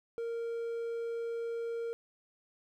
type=tone; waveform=triangle; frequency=463.9 Hz; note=A#4; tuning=8 cents flat; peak=-32 dBFS; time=0.18-1.93 s; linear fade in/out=0 ms; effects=12-bit